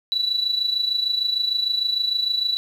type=tone with amplitude modulation; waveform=sine; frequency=3947 Hz; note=B7; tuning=2 cents flat; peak=-16 dBFS; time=0.12-2.57 s; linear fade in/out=0 ms; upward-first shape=sine; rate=26.6 Hz; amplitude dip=70%; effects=tanh soft clip ceiling -12 dBFS + 8-bit